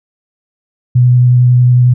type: tone with vibrato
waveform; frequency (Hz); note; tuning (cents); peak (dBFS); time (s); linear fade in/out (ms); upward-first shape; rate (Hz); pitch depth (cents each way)
sine; 124; B2; +7; -4; 0.95-1.94; 10; sine; 11; 11
effects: none